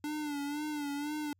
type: tone with vibrato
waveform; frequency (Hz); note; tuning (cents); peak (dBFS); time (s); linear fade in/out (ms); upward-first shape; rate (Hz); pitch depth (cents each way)
square; 293.7; D4; 0; -35; 0.04-1.33; 2; sine; 2; 60
effects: added 92 Hz sine -68 dBFS peak until 1.39 s